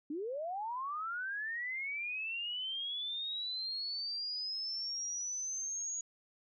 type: linear sweep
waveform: sine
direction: up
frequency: 277.2 to 6740 Hz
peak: -36 dBFS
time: 0.1-6.01 s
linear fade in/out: 5 ms
effects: none